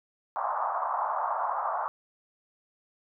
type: band-pass noise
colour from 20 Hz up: white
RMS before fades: -30 dBFS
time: 0.36-1.88 s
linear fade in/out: 0 ms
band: 660 to 1200 Hz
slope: 48 dB/octave
effects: none